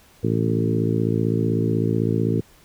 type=harmonic tone with a mistuned harmonic; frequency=55.9 Hz; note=A1; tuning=28 cents sharp; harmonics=2 / 3 / 4 / 5 / 6 / 7 / 8; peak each=-23 / -25 / -26 / -27 / -28 / -28 / -29 dBFS; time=0.23-2.41 s; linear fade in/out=10 ms; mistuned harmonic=2; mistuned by=+17 cents; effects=pink hiss -53 dBFS RMS until 2.64 s